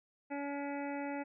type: harmonic tone with a mistuned harmonic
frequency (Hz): 283.8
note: C#4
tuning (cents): +41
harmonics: 1 / 2 / 3 / 5 / 6 / 7 / 8 / 9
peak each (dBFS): -39 / -43 / -43 / -51 / -55 / -50 / -54 / -54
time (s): 0.3-1.24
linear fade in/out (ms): 20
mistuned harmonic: 6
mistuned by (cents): -16
effects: none